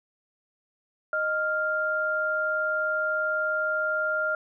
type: tone pair together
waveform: sine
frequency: 620.3 / 1396.9 Hz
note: D#5 / F6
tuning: -5 / 0 cents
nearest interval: octave + major second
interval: 1405 cents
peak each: -29 / -25 dBFS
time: 1.13-4.35 s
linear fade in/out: 2 ms
effects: none